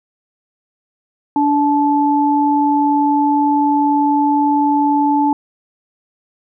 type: tone pair together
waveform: sine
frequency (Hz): 290 / 869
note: D4 / A5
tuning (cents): -22 / -22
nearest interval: octave + perfect fifth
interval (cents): 1900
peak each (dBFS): -14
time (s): 1.36-5.33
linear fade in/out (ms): 2
effects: none